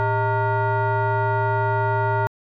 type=tone with frequency modulation; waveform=sine; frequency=400.9 Hz; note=G4; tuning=39 cents sharp; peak=-17 dBFS; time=0-2.27 s; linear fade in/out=0 ms; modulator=512 Hz; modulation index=1.8; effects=tanh soft clip ceiling -13 dBFS